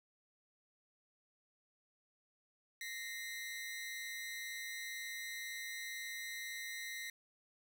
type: ring-modulated tone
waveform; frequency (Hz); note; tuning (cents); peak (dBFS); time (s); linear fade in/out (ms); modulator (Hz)
sawtooth; 1969; B6; -6; -36; 2.81-7.1; 2; 111
effects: none